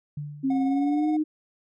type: tone with exponential decay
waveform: sine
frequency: 146.83 Hz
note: D3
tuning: in tune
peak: -28 dBFS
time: 0.17-0.91 s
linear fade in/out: 5 ms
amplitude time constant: 160 ms
type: tone with pitch glide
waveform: sine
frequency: 267.8 to 307.6 Hz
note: C4 to D#4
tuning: +40 to -20 cents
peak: -21 dBFS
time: 0.43-1.24 s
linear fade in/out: 20 ms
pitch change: +240 cents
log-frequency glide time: 0.65-1.08 s
type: tone with tremolo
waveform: triangle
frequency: 728 Hz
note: F#5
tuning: 28 cents flat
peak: -28 dBFS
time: 0.5-1.17 s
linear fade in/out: 5 ms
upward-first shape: sine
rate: 19 Hz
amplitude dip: 45%
effects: none